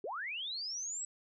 sine linear sweep, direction up, 350 to 7910 Hz, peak -37 dBFS, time 0.04-1.05 s, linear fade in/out 2 ms, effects none

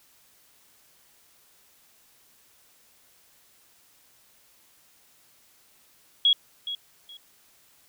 sine tone with echo, 3322 Hz, G#7, in tune, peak -16 dBFS, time 6.25-6.33 s, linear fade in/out 2 ms, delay 420 ms, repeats 2, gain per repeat -13 dB, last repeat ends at 7.17 s, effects white hiss -60 dBFS RMS until 7.88 s

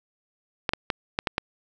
clicks, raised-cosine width 0.3 ms, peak -7 dBFS, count 6, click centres 0.692 / 0.735 / 0.902 / 1.189 / 1.272 / 1.381 s, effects 8-bit

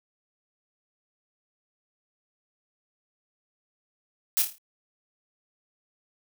blue noise with echo, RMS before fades -23 dBFS, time 4.37-4.42 s, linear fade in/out 0 ms, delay 27 ms, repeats 6, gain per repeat -6 dB, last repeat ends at 4.582 s, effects none

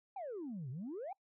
sine exponential two-way sweep, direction down then up, 827 to 120 to 827 Hz, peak -39 dBFS, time 0.16-1.13 s, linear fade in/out 5 ms, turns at 0.7 s, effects noise-tail reverb RT60 0.1 s tail -26 dB re dry + tanh soft clip ceiling -38 dBFS

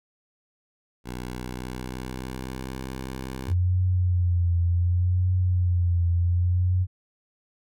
10% pulse tone with pitch glide, 61.74 to 65.15 Hz, B1 to C2, 0 to -7 cents, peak -24 dBFS, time 1.04-3.54 s, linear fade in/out 50 ms, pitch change +93 cents, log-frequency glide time 1.2-2.78 s
sine tone with vibrato, 88.8 Hz, F2, 29 cents sharp, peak -19 dBFS, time 3.47-6.87 s, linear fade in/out 50 ms, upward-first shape triangle, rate 0.67 Hz, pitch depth 60 cents each way
effects none

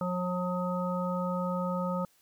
harmonic tone, 180 Hz, F#3, 47 cents flat, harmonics 1 / 3 / 5 / 7, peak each -31 / -34 / -39 / -36 dBFS, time 0.01-2.05 s, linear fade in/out 2 ms, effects white hiss -66 dBFS RMS until 2.21 s

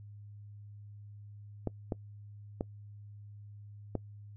clicks, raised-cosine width 2 ms, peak -19 dBFS, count 4, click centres 1.673 / 1.922 / 2.609 / 3.953 s, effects noise-tail reverb RT60 0.1 s tail -23 dB re dry + added 103 Hz sine -47 dBFS peak until 4.36 s

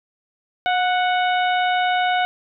harmonic tone with a mistuned harmonic, 739 Hz, F#5, 2 cents flat, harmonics 1 / 2 / 3 / 4 / 5, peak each -18 / -24 / -28 / -30 / -32 dBFS, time 0.66-2.25 s, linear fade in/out 0 ms, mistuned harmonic 1, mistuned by -30 cents, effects none

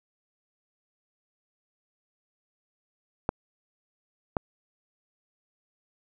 clicks, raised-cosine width 1 ms, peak -10 / -11 dBFS, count 2, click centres 3.291 / 4.368 s, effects none

